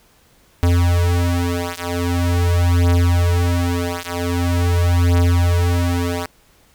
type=beating tone pair; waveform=square; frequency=87 / 87.44 Hz; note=F2 / F2; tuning=-6 / +3 cents; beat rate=0.44 Hz; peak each=-18 / -18 dBFS; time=0.63-6.26 s; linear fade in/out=0 ms; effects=pink hiss -54 dBFS RMS until 6.74 s